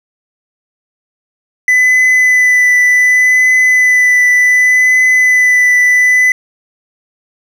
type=tone with vibrato; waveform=triangle; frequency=2000 Hz; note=B6; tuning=21 cents sharp; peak=-4 dBFS; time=1.68-6.32 s; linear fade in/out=2 ms; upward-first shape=triangle; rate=0.67 Hz; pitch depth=15 cents each way; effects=7-bit